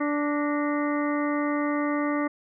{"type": "harmonic tone with a mistuned harmonic", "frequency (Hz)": 292.8, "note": "D4", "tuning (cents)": -5, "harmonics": [1, 2, 3, 4, 5, 6, 7], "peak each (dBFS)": [-25, -31, -37, -32, -40, -37, -38], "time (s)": [0, 2.28], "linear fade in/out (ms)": 10, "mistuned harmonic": 6, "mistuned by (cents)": 91, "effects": []}